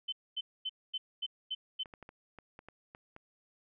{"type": "tone bursts", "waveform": "sine", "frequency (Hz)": 3060, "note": "G7", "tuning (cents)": -42, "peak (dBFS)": -33, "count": 7, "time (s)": [0.08, 1.835], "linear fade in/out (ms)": 10, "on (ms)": 45, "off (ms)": 240}
{"type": "clicks", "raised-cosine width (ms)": 0.5, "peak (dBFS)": -34, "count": 9, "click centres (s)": [1.858, 1.938, 2.027, 2.091, 2.387, 2.591, 2.686, 2.949, 3.164]}
{"effects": []}